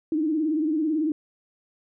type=tone with vibrato; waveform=sine; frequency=310.4 Hz; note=D#4; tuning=4 cents flat; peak=-21 dBFS; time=0.12-1.12 s; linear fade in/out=2 ms; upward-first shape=sine; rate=18 Hz; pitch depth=92 cents each way; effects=none